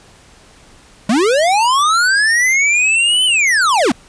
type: linear two-way sweep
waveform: square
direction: up then down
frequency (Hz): 196 to 3070 to 196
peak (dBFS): -11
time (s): 1.09-3.92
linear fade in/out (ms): 5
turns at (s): 3.25
effects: pink hiss -45 dBFS RMS until 4.08 s + resampled to 22050 Hz